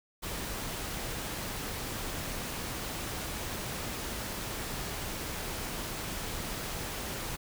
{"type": "noise", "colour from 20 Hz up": "pink", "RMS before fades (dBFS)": -37, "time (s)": [0.22, 7.37], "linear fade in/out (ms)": 20, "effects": []}